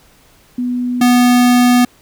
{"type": "tone pair in turn", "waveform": ["sine", "square"], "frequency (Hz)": [246.9, 245.8], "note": ["B3", "B3"], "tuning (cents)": [0, -8], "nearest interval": "unison", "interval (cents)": 8, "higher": "first", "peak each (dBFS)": [-15, -8], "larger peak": "second", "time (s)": [[0.58, 1.01], [1.01, 1.85]], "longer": "second", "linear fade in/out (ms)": 5, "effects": ["pink hiss -49 dBFS RMS until 2.01 s"]}